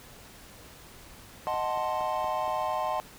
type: chord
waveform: triangle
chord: D# diminished seventh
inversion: none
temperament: equal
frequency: 622.3 / 740 / 880 / 1046.5 Hz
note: D#5 / F#5 / A5 / C6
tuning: 0 / 0 / 0 / 0 cents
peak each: -31 dBFS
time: 1.47-3 s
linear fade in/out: 0 ms
type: click train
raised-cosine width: 1 ms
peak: -30 dBFS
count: 5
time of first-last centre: 1.54-2.479 s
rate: 4.26 Hz
effects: pink hiss -50 dBFS RMS until 3.18 s